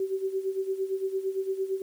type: tone with tremolo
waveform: sine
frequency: 383.9 Hz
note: G4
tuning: 36 cents flat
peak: -24 dBFS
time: 0-1.82 s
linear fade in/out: 2 ms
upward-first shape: sine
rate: 8.8 Hz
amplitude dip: 75%
effects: 9-bit